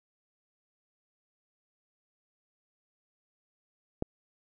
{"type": "click", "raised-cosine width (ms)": 2, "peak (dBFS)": -16, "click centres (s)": 4.024, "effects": []}